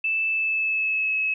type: tone with pitch glide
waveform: sine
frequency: 2637 to 2577 Hz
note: E7 to E7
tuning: 0 to -40 cents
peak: -21 dBFS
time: 0.04-1.34 s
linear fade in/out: 5 ms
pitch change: -40 cents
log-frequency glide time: 0.27-1.17 s
effects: none